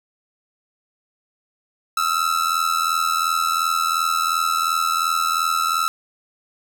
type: ring-modulated tone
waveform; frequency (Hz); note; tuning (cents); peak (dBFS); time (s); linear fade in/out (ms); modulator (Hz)
45% pulse; 1318.5; E6; 0; -15; 1.97-5.88; 0; 41.4
effects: none